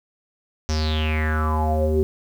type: tone with low-pass filter sweep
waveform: square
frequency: 77.78 Hz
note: D#2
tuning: in tune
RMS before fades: -21 dBFS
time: 0.69-2.03 s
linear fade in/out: 0 ms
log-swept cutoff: 5900 to 360 Hz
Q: 7.8
effects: 8-bit